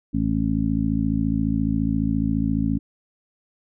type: harmonic tone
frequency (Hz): 54.5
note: A1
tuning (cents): -16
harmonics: 1 / 2 / 3 / 4 / 5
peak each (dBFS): -28 / -28 / -27 / -24 / -24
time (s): 0.13-2.79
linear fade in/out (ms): 20
effects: none